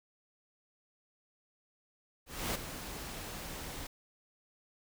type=noise with ADSR envelope; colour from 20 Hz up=pink; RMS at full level=-33 dBFS; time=2.26-3.87 s; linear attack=290 ms; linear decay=11 ms; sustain=-10 dB; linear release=5 ms; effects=none